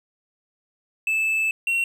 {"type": "tone pair in turn", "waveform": "triangle", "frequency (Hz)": [2626, 2731], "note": ["E7", "F7"], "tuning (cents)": [-7, -39], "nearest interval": "minor second", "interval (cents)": 68, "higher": "second", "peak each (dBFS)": -18, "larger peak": "neither", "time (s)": [[1.07, 1.51], [1.67, 1.84]], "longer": "first", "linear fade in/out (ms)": 2, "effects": []}